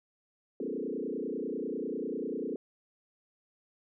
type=tone with frequency modulation; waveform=sine; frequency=350.1 Hz; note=F4; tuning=4 cents sharp; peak=-32 dBFS; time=0.6-2.56 s; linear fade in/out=2 ms; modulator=30.1 Hz; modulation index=4; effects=none